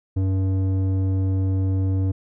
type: tone with low-pass filter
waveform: square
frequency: 95.2 Hz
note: F#2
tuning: 50 cents sharp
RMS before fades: -21 dBFS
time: 0.16-2.12 s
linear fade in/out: 10 ms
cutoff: 340 Hz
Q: 0.85
effects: none